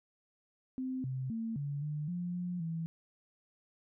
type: tone with pitch steps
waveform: sine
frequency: 259 / 130.5 / 226 / 142.9 / 149.8 / 176.3 / 177.8 / 164.1 Hz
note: C4 / C3 / A3 / D3 / D3 / F3 / F3 / E3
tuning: -17 / -4 / +47 / -47 / +35 / +17 / +31 / -8 cents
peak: -34 dBFS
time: 0.78-2.86 s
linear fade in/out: 0 ms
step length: 260 ms
effects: none